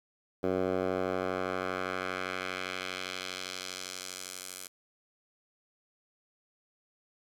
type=tone with band-pass filter sweep; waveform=10% pulse; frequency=92.5 Hz; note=F#2; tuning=in tune; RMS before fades=-35 dBFS; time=0.43-4.68 s; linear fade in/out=10 ms; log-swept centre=470 to 10000 Hz; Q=1; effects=10-bit